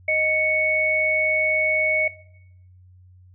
sine tone pair together, 622.3 / 2218 Hz, D#5 / C#7, 0 / 0 cents, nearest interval octave + minor seventh, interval 2200 cents, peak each -24 / -19 dBFS, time 0.08-2.08 s, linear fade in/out 5 ms, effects noise-tail reverb RT60 0.8 s tail -19 dB re dry + added 91 Hz sine -47 dBFS peak until 3.34 s

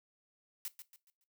blue noise with echo, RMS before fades -40 dBFS, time 0.65-0.68 s, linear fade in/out 0 ms, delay 140 ms, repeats 4, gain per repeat -9 dB, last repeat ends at 1.24 s, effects noise-tail reverb RT60 0.2 s tail -17 dB re dry

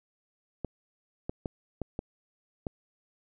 clicks, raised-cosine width 2 ms, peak -19 dBFS, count 6, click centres 0.647 / 1.295 / 1.458 / 1.817 / 1.991 / 2.668 s, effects none

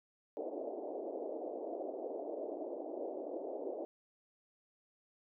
white band-pass noise, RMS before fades -42 dBFS, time 0.37-3.85 s, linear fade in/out 0 ms, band 290 to 670 Hz, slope 48 dB/octave, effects none

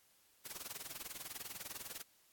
white noise with tremolo, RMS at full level -44 dBFS, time 0.45-2.02 s, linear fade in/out 5 ms, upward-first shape sine, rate 20 Hz, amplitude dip 90%, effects white hiss -70 dBFS RMS until 2.32 s + AAC 64 kbps

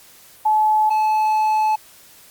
sine / triangle tone pair in turn, 860 / 863.5 Hz, A5 / A5, -40 / -33 cents, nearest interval unison, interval 7 cents, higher second, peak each -13 dBFS, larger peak neither, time 0.45-0.9 / 0.9-1.76 s, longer second, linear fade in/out 10 ms, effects white hiss -47 dBFS RMS until 2.3 s + Opus 48 kbps

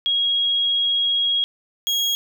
sine / 35% pulse tone pair in turn, 3295 / 3295 Hz, G#7 / G#7, -14 / -14 cents, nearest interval unison, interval 0 cents, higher neither, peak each -17 dBFS, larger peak neither, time 0.06-1.44 / 1.87-2.15 s, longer first, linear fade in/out 0 ms, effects none

